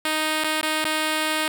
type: tone with dropouts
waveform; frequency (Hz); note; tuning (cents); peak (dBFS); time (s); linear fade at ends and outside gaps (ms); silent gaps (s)
5% pulse; 311.1; D#4; 0; -10; 0.05-1.48; 1; 0.437-0.444 / 0.613-0.629 / 0.842-0.851
effects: none